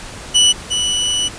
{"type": "tone pair in turn", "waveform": "sawtooth", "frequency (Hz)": [2960, 2960], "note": ["F#7", "F#7"], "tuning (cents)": [0, 0], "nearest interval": "unison", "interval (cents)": 0, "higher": "neither", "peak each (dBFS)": [-5, -12], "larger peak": "first", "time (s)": [[0.34, 0.53], [0.7, 1.29]], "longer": "second", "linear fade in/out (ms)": 20, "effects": ["pink hiss -32 dBFS RMS until 1.38 s", "resampled to 22050 Hz"]}